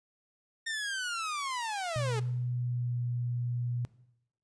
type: linear sweep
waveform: sawtooth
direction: down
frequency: 1834 to 404.7 Hz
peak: -29 dBFS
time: 0.66-2.2 s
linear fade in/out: 10 ms
type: tone with pitch glide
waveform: sine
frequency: 123.47 to 121.28 Hz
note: B2 to B2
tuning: 0 to -31 cents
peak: -30 dBFS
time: 1.96-3.85 s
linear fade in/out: 0 ms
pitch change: -31 cents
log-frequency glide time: 2.38-3 s
effects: noise-tail reverb RT60 0.8 s tail -18 dB re dry + resampled to 22050 Hz